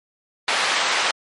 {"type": "band-pass noise", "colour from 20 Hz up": "pink", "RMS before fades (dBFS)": -21, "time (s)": [0.48, 1.11], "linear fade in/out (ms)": 2, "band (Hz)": [910, 4500], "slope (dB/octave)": 12, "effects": ["MP3 48 kbps"]}